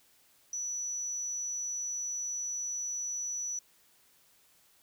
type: tone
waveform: sine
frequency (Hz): 5920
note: F#8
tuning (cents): 0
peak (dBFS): -33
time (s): 0.53-3.59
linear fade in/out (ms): 2
effects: white hiss -65 dBFS RMS until 4.82 s